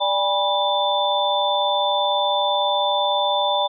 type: tone cluster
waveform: sine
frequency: 588 / 806 / 978 / 3536 Hz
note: D5 / G5 / B5 / A7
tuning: +2 / +48 / -17 / +8 cents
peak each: -23 dBFS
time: 0-3.68 s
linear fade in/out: 20 ms
effects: none